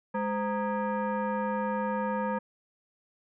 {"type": "tone with frequency modulation", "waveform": "sine", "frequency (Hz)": 207.7, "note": "G#3", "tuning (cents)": 0, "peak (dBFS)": -27, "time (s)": [0.14, 2.39], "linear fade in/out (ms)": 10, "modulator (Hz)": 723, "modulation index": 1.4, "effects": []}